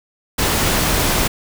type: noise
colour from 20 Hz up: pink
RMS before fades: -17 dBFS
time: 0.38-1.28 s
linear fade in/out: 10 ms
effects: none